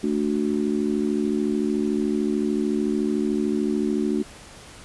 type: harmonic tone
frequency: 73.6 Hz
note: D2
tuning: 4 cents sharp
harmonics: 3 / 4 / 5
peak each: -24 / -25 / -26 dBFS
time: 0.03-4.23 s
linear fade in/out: 10 ms
effects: pink hiss -44 dBFS RMS until 4.84 s + resampled to 24000 Hz